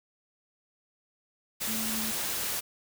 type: tone in noise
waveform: sine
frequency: 221.8 Hz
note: A3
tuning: 14 cents sharp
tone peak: -35 dBFS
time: 1.67-2.12 s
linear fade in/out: 20 ms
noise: white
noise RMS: -32 dBFS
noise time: 1.6-2.61 s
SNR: -6 dB
effects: none